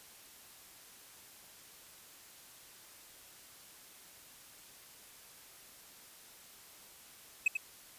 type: tone with echo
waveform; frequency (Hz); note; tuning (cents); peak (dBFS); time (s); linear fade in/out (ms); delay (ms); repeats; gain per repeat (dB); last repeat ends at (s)
triangle; 2555; D#7; +45; -22; 7.46-7.48; 5; 91; 1; -7; 7.571
effects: white hiss -56 dBFS RMS until 7.98 s + resampled to 32000 Hz